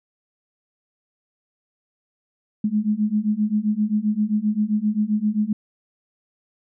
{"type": "beating tone pair", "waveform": "sine", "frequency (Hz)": [207.7, 215.3], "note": ["G#3", "A3"], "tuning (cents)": [0, -37], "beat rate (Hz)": 7.6, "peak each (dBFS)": [-22, -21], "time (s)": [2.64, 5.53], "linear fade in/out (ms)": 5, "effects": []}